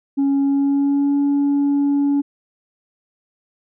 sine tone with pitch glide, 277.2 to 283.5 Hz, C#4 to C#4, 0 to +39 cents, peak -12 dBFS, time 0.17-2.22 s, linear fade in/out 20 ms, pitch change +39 cents, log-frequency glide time 0.42-1.17 s, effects tanh soft clip ceiling -13 dBFS

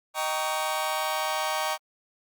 sawtooth chord, Eb dominant seventh, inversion none, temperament just, 622.3 / 777.8 / 933.4 / 1120.1 Hz, Eb5 / G5 / Bb5 / Db6, 0 / -14 / +2 / +18 cents, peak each -28 dBFS, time 0.14-1.78 s, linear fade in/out 50 ms, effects Opus 48 kbps

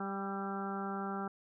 harmonic tone with a mistuned harmonic, 196.7 Hz, G3, 6 cents sharp, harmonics 1 / 2 / 3 / 4 / 5 / 6 / 7 / 8, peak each -39 / -43 / -51 / -42 / -50 / -47 / -43 / -52 dBFS, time 0-1.28 s, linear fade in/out 5 ms, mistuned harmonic 7, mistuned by -27 cents, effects none

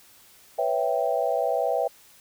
sine chord, C# half-diminished seventh, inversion third, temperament equal, 493.9 / 554.4 / 659.3 / 784 Hz, B4 / C#5 / E5 / G5, 0 / 0 / 0 / 0 cents, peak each -28 / -28 / -26 / -28 dBFS, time 0.58-1.88 s, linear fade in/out 10 ms, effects white hiss -54 dBFS RMS until 2.2 s

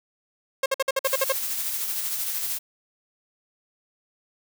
sawtooth tone bursts, 537 Hz, C5, 45 cents sharp, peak -16 dBFS, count 9, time 0.63-1.324 s, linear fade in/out 5 ms, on 30 ms, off 53 ms
blue noise with tremolo, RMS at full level -27 dBFS, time 1.04-2.59 s, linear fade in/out 20 ms, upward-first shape sine, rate 13 Hz, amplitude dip 35%
effects none

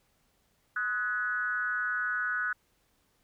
sine tone with frequency modulation, 1480 Hz, F#6, in tune, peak -28 dBFS, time 0.76-2.53 s, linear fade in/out 5 ms, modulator 217 Hz, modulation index 0.77, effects pink hiss -71 dBFS RMS until 3.23 s

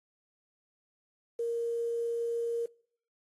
sine tone with quantisation, 467 Hz, A#4, 3 cents sharp, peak -29 dBFS, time 1.39-2.66 s, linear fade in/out 5 ms, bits 9, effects noise-tail reverb RT60 0.6 s tail -25 dB re dry + AAC 32 kbps

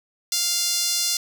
sawtooth tone with high-pass filter, 698.5 Hz, F5, in tune, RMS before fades -23 dBFS, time 0.32-1.17 s, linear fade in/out 2 ms, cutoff 5000 Hz, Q 1.9, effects none

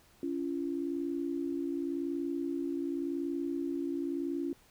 sine tone pair together, 280.6 / 341.5 Hz, C#4 / F4, +21 / -39 cents, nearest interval minor third, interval 340 cents, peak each -34 / -35 dBFS, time 0.23-4.53 s, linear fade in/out 2 ms, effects pink hiss -63 dBFS RMS until 4.7 s

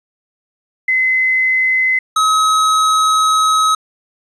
sine / square tone pair in turn, 2043 / 1276.3 Hz, C7 / D#6, -42 / +44 cents, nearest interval minor sixth, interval 814 cents, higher first, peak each -11 dBFS, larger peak neither, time 0.88-1.99 / 2.16-3.75 s, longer second, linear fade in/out 5 ms, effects resampled to 24000 Hz + 8-bit

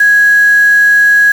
sine tone with quantisation, 1661.2 Hz, G#6, in tune, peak -4 dBFS, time 0-1.32 s, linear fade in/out 5 ms, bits 4, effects none

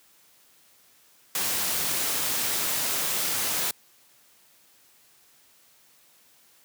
white noise, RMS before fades -27 dBFS, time 1.35-3.71 s, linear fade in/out 2 ms, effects white hiss -59 dBFS RMS until 6.64 s + high-pass 100 Hz 12 dB/octave

